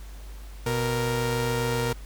sawtooth tone pair together, 123.47 / 466.2 Hz, B2 / A#4, 0 / 0 cents, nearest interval octave + major seventh, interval 2300 cents, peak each -23 / -23 dBFS, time 0.66-1.93 s, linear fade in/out 5 ms, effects added 50 Hz sine -38 dBFS peak until 2.05 s + pink hiss -51 dBFS RMS until 2.05 s

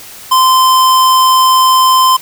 square tone, 1035 Hz, C6, 19 cents flat, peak -6 dBFS, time 0.31-2.17 s, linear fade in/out 10 ms, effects white hiss -32 dBFS RMS until 2.21 s

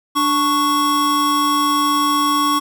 square tone pair together, 293.7 / 1109.6 Hz, D4 / C#6, 0 / +1 cents, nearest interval octave + major seventh, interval 2301 cents, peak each -21 / -16 dBFS, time 0.15-2.6 s, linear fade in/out 20 ms, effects none

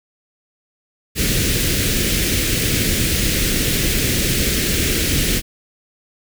pink band-stop noise, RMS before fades -18 dBFS, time 1.15-5.42 s, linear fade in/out 50 ms, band 460 to 1800 Hz, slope 24 dB/octave, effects none

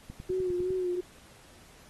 click train, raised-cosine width 5 ms, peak -29 dBFS, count 7, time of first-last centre 0.1-0.705 s, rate 9.91 Hz
sine tone with vibrato, 364.3 Hz, F#4, 27 cents flat, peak -27 dBFS, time 0.29-1.01 s, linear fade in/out 10 ms, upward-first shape sine, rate 2.8 Hz, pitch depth 44 cents each way
effects pink hiss -56 dBFS RMS until 1.89 s + AAC 32 kbps

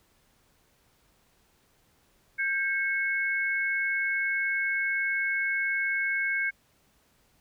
sine tone pair together, 1585.4 / 2195 Hz, G6 / C#7, +19 / -18 cents, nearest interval tritone, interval 563 cents, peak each -28 dBFS, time 2.38-6.51 s, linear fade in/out 20 ms, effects pink hiss -66 dBFS RMS until 7.4 s

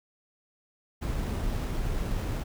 brown noise with sample-and-hold, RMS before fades -30 dBFS, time 1.01-2.44 s, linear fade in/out 20 ms, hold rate 8820 Hz, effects none

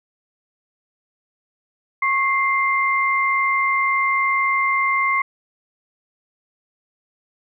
sine tone pair together, 1094.1 / 2093 Hz, C#6 / C7, -23 / 0 cents, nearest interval major seventh, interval 1123 cents, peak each -19 dBFS, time 2.02-5.22 s, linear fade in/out 5 ms, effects none

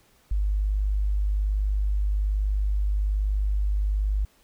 sine tone, 50.6 Hz, G#1, 44 cents flat, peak -21 dBFS, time 0.31-4.25 s, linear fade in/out 5 ms, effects pink hiss -61 dBFS RMS until 4.43 s

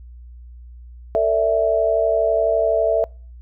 sine chord, A suspended fourth, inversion none, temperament equal with one note detuned, 449.5 / 587.3 / 659.3 Hz, A4 / D5 / E5, +37 / 0 / 0 cents, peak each -21 / -22 / -16 dBFS, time 1.15-3.04 s, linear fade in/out 0 ms, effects noise-tail reverb RT60 0.4 s tail -26 dB re dry + added 60 Hz sine -37 dBFS peak until 3.41 s

